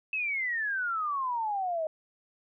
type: exponential sweep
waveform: sine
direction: down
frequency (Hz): 2637 to 617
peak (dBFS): -28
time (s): 0.13-1.87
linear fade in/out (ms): 2
effects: none